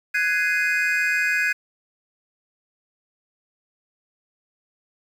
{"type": "chord", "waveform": "triangle", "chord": "Ab dominant seventh", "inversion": "third", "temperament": "just", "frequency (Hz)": [1495.1, 1661.2, 2077, 2492], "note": ["Gb6", "Ab6", "C7", "Eb7"], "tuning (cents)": [18, 0, -13, 2], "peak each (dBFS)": [-24, -21, -26, -23], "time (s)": [0.14, 1.53], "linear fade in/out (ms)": 10, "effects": ["8-bit"]}